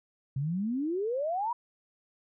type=exponential sweep; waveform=sine; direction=up; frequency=129.5 to 987.8 Hz; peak=-28 dBFS; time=0.36-1.53 s; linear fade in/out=5 ms; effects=none